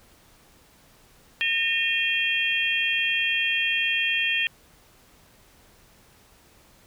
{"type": "tone cluster", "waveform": "sine", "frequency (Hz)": [1829, 2459, 2710, 3219], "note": ["A#6", "D#7", "E7", "G7"], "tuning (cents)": [-33, -21, 47, 45], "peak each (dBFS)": -27, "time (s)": [1.41, 4.47], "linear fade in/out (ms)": 0, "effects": ["pink hiss -56 dBFS RMS until 6.86 s"]}